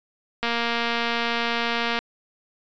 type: click train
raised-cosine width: 0.3 ms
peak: -9 dBFS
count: 366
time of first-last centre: 0.43-1.99 s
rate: 234 Hz
effects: resampled to 16000 Hz